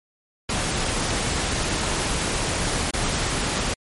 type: noise with dropouts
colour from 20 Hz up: pink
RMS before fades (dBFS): -24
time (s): 0.49-3.74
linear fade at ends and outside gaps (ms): 5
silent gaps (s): 2.91-2.935
effects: MP3 48 kbps